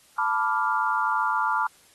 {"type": "chord", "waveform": "sine", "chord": "B half-diminished seventh", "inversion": "third", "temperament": "equal", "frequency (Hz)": [880, 987.8, 1174.7, 1396.9], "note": ["A5", "B5", "D6", "F6"], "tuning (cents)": [0, 0, 0, 0], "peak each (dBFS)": -27, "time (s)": [0.18, 1.67], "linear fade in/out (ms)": 5, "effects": ["white hiss -57 dBFS RMS until 1.94 s", "AAC 32 kbps"]}